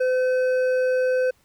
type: tone with hard clipping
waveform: sine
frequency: 510 Hz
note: C5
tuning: 44 cents flat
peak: -20 dBFS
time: 0-1.31 s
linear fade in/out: 10 ms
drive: 7 dB
effects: pink hiss -62 dBFS RMS until 1.44 s